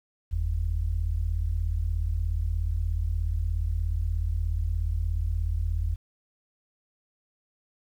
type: tone pair together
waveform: sine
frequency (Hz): 45.59 / 82.41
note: F#1 / E2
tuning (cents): -25 / 0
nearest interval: minor seventh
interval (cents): 1025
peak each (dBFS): -27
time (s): 0.31-5.96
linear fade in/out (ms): 20
effects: 10-bit